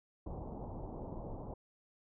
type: low-pass noise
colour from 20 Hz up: pink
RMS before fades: -44 dBFS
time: 0.26-1.54 s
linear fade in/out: 5 ms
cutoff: 940 Hz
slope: 48 dB/octave
effects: none